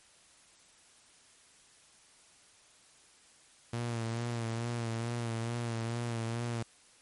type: tone with vibrato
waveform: sawtooth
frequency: 116.54 Hz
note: A#2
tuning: in tune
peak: -29 dBFS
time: 3.73-6.63 s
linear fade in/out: 5 ms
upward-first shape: sine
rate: 2.3 Hz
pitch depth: 44 cents each way
effects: white hiss -61 dBFS RMS until 7.01 s + MP3 48 kbps